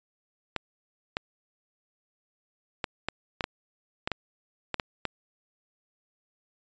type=clicks; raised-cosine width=0.3 ms; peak=-12 dBFS; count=11; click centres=0.563 / 1.169 / 2.842 / 3.086 / 3.408 / 3.441 / 4.075 / 4.117 / 4.743 / 4.798 / 5.053 s; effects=resampled to 16000 Hz